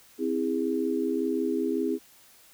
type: chord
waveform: sine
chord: C augmented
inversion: none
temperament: just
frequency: 261.6 / 327 / 408.8 Hz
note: C4 / E4 / G#4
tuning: 0 / -14 / -27 cents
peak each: -29 dBFS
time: 0.18-1.99 s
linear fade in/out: 50 ms
effects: white hiss -56 dBFS RMS until 2.53 s